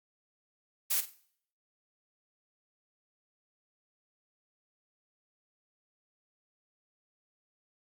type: noise with echo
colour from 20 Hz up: blue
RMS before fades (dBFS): -29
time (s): 0.9-1.01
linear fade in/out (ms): 10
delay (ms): 47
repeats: 3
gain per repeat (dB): -12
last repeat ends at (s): 1.151
effects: noise-tail reverb RT60 0.6 s tail -19 dB re dry + Opus 48 kbps